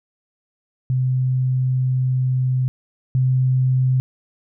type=tone pair in turn; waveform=sine; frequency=128.6 / 129.14 Hz; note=C3 / C3; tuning=-30 / -22 cents; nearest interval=unison; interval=8 cents; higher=second; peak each=-16 / -14 dBFS; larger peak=second; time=0.9-2.68 / 3.15-4 s; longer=first; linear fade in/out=0 ms; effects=none